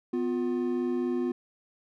triangle tone pair together, 250 / 354.3 Hz, B3 / F4, +21 / +25 cents, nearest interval tritone, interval 604 cents, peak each -27 dBFS, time 0.13-1.32 s, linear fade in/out 5 ms, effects none

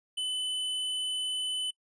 square tone, 3014 Hz, F#7, 31 cents sharp, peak -30 dBFS, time 0.17-1.71 s, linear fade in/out 10 ms, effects noise-tail reverb RT60 0.1 s tail -26 dB re dry + resampled to 22050 Hz

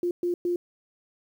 sine tone bursts at uneven times, 350.9 Hz, F4, 8 cents sharp, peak -23 dBFS, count 3, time 0.03-0.11 / 0.23-0.34 / 0.45-0.56 s, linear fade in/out 2 ms, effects 9-bit

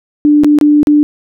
sine tone with dropouts, 296.1 Hz, D4, 14 cents sharp, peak -4 dBFS, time 0.25-1.03 s, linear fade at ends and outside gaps 0 ms, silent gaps 0.436-0.445 / 0.587-0.612 / 0.831-0.871 s, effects none

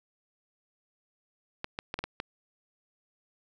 clicks, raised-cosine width 0.3 ms, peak -17 dBFS, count 6, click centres 1.644 / 1.789 / 1.941 / 1.99 / 2.04 / 2.201 s, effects none

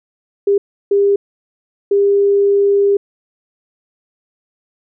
sine tone bursts at uneven times, 401.2 Hz, G4, 40 cents sharp, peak -9 dBFS, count 3, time 0.47-0.58 / 0.91-1.16 / 1.91-2.97 s, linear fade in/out 5 ms, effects none

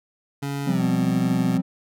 25% pulse tone with pitch glide, 140.5 to 124.45 Hz, C#3 to B2, +24 to +14 cents, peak -22 dBFS, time 0.42-1.58 s, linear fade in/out 10 ms, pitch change -210 cents, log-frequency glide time 0.68-0.83 s
triangle chord, F suspended second, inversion none, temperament equal, 174.61 / 196 / 261.6 Hz, F3 / G3 / C4, 0 / 0 / 0 cents, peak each -21 / -23 / -22 dBFS, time 0.66-1.62 s, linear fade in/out 20 ms
effects none

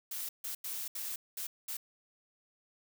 blue noise bursts at uneven times, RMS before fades -39 dBFS, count 6, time 0.11-0.29 / 0.44-0.55 / 0.64-0.88 / 0.95-1.16 / 1.37-1.47 / 1.68-1.77 s, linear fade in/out 5 ms, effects none

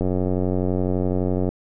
click train, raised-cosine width 2 ms, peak -10 dBFS, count 137, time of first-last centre 0.01-1.49 s, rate 91.9 Hz, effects none

